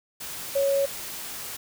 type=tone in noise; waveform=sine; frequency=554.4 Hz; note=C#5; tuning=in tune; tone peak=-20 dBFS; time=0.55-0.86 s; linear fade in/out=10 ms; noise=white; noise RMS=-36 dBFS; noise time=0.2-1.57 s; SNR=+13 dB; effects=none